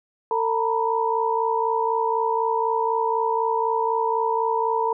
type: tone cluster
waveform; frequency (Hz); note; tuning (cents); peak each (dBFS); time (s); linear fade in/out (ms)
sine; 450.5 / 910 / 974; A4 / A#5 / B5; +41 / -42 / -24; -24; 0.31-4.93; 2
effects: none